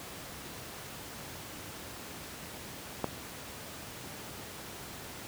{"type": "click", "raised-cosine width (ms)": 1, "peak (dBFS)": -15, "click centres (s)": 3.043, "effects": ["pink hiss -44 dBFS RMS until 5.27 s", "high-pass 80 Hz 12 dB/octave"]}